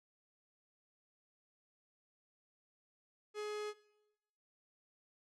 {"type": "tone", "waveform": "45% pulse", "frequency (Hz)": 420.7, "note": "G#4", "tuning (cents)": 22, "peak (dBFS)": -39, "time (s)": [3.34, 3.74], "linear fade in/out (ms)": 50, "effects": ["noise-tail reverb RT60 0.9 s tail -18 dB re dry", "low-pass 7000 Hz 12 dB/octave"]}